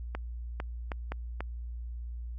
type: clicks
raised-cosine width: 0.5 ms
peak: -20 dBFS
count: 5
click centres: 0.15 / 0.601 / 0.918 / 1.12 / 1.406 s
effects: added 59 Hz sine -36 dBFS peak until 2.38 s